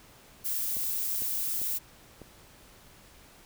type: noise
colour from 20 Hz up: violet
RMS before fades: -31 dBFS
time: 0.44-1.79 s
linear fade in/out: 20 ms
type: clicks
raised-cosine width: 2 ms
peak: -31 dBFS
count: 4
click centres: 0.768 / 1.221 / 1.617 / 2.217 s
effects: pink hiss -55 dBFS RMS until 3.45 s